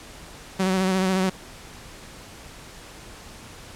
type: tone with vibrato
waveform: sawtooth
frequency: 188.1 Hz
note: F#3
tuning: 29 cents sharp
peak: -16 dBFS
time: 0.59-1.3 s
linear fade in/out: 10 ms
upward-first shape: sine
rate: 14 Hz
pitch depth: 33 cents each way
effects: pink hiss -43 dBFS RMS until 3.75 s + low-pass 10000 Hz 12 dB/octave